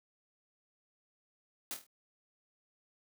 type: noise with echo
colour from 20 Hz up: white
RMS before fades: -39 dBFS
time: 1.71-1.74 s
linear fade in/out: 0 ms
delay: 25 ms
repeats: 5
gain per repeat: -6 dB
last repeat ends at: 1.865 s
effects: high-pass 150 Hz 12 dB/octave